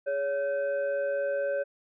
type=tone with frequency modulation; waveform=sine; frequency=562 Hz; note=C#5; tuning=24 cents sharp; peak=-26 dBFS; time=0.06-1.64 s; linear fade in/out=20 ms; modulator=980 Hz; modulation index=0.53; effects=none